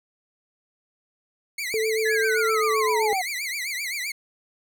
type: tone with vibrato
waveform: sawtooth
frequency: 2149 Hz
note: C7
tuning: 46 cents sharp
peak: -24 dBFS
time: 1.58-4.12 s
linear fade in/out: 5 ms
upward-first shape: triangle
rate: 7.7 Hz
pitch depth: 200 cents each way
type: tone with pitch glide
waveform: sine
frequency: 440 to 432.4 Hz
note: A4 to A4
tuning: 0 to -30 cents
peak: -22 dBFS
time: 1.74-3.13 s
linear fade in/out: 0 ms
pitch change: -30 cents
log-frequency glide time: 2.5-2.97 s
type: linear sweep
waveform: sine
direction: down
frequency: 1738 to 720 Hz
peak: -23 dBFS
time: 2.05-3.22 s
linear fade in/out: 10 ms
effects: none

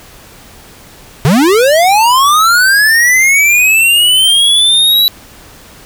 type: linear sweep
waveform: square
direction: up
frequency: 124.8 to 3951 Hz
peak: -6 dBFS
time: 1.25-5.08 s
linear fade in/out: 0 ms
effects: pink hiss -37 dBFS RMS until 5.85 s

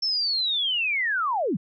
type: linear sweep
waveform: sine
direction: down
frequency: 5390 to 136.6 Hz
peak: -22 dBFS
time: 0.02-1.57 s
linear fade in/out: 10 ms
effects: none

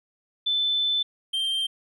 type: tone pair in turn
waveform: sine / triangle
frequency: 3520 / 3157 Hz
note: A7 / G7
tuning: 0 / +12 cents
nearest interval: major second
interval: 188 cents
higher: first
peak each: -21 / -22 dBFS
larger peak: first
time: 0.46-1.03 / 1.33-1.67 s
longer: first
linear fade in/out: 10 ms
effects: none

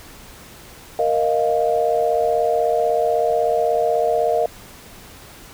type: chord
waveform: sine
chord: Bb suspended fourth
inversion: none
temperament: equal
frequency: 466.2 / 622.3 / 698.5 Hz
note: Bb4 / Eb5 / F5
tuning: 0 / 0 / 0 cents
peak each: -20 dBFS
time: 0.99-4.46 s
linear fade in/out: 2 ms
effects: pink hiss -42 dBFS RMS until 5.53 s

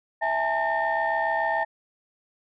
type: tone cluster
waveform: sine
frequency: 657 / 829 / 896 / 1819 Hz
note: E5 / G#5 / A5 / A#6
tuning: -6 / -3 / +31 / -43 cents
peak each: -27 dBFS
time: 0.21-1.65 s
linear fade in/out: 20 ms
effects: tanh soft clip ceiling -15 dBFS

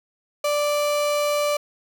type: tone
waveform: 35% pulse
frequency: 587 Hz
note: D5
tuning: 1 cent flat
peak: -18 dBFS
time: 0.44-1.57 s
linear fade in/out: 5 ms
effects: none

